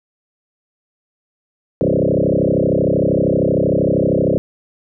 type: tone with frequency modulation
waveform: sine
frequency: 346.5 Hz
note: F4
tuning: 14 cents flat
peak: -12 dBFS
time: 1.81-4.38 s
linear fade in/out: 0 ms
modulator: 32.9 Hz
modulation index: 7
effects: none